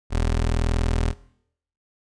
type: tone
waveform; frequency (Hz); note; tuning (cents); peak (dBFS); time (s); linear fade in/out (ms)
25% pulse; 40.82; E1; -16; -16; 0.1-1.14; 50
effects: noise-tail reverb RT60 0.7 s tail -20 dB re dry + resampled to 22050 Hz